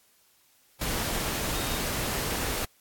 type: tone in noise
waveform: sine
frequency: 3716 Hz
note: A#7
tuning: 6 cents flat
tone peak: -39 dBFS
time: 1.55-1.78 s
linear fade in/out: 5 ms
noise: pink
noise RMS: -30 dBFS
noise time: 0.81-2.65 s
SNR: -12 dB
effects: white hiss -63 dBFS RMS until 2.8 s + AAC 64 kbps